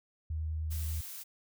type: tone with vibrato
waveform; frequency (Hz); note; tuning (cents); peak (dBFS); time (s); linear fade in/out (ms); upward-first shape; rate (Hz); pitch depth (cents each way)
sine; 78.6; D#2; +18; -32; 0.3-1.01; 5; sine; 10; 8
type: noise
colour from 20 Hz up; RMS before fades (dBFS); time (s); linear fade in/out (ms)
blue; -44; 0.7-1.24; 20
effects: none